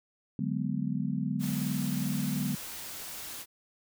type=chord; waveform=sine; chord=G# half-diminished seventh; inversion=second; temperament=equal with one note detuned; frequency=145.99 / 185 / 207.7 / 246.9 Hz; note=D3 / F#3 / G#3 / B3; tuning=-10 / 0 / 0 / 0 cents; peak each=-34 dBFS; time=0.39-2.55 s; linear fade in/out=2 ms
type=noise; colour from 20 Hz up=white; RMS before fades=-41 dBFS; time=1.39-3.46 s; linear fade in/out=50 ms
effects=none